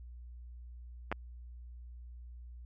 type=clicks; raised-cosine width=0.5 ms; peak=-19 dBFS; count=2; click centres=1.116 / 1.125 s; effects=added 60 Hz sine -46 dBFS peak until 2.65 s